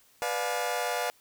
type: chord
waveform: sawtooth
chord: B diminished seventh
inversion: none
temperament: just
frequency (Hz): 493.9 / 592.7 / 711.2 / 853.4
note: B4 / D5 / F5 / Ab5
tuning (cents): 0 / +16 / +31 / +47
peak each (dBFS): -30 / -31 / -28 / -32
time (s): 0.22-1.1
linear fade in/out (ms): 0
effects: white hiss -62 dBFS RMS until 1.2 s